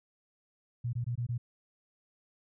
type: tone bursts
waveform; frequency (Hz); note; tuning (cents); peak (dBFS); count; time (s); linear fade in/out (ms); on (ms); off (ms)
sine; 120; B2; -49; -30; 5; 0.84-1.38; 10; 92; 20
effects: none